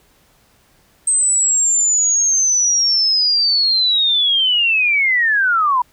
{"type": "linear sweep", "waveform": "sine", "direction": "down", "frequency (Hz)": [8300, 955], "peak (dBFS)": -12, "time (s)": [1.07, 5.82], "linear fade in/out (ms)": 5, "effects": ["pink hiss -55 dBFS RMS until 5.92 s"]}